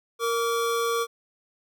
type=tone pair together; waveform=square; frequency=465.2 / 1150.1 Hz; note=A#4 / D6; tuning=-4 / -37 cents; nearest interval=octave + major third; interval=1567 cents; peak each=-26 / -28 dBFS; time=0.19-1.07 s; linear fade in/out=50 ms; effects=none